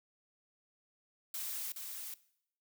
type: noise with echo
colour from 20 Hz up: blue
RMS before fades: -40 dBFS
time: 1.34-1.72 s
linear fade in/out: 2 ms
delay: 420 ms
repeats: 1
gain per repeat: -4 dB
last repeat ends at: 2.14 s
effects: noise-tail reverb RT60 0.7 s tail -19 dB re dry